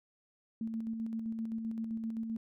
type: tone with tremolo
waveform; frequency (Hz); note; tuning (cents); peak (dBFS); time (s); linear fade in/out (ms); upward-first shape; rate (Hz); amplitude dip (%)
sine; 224.8; A3; +37; -33; 0.61-2.37; 2; square; 7.7; 35
effects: none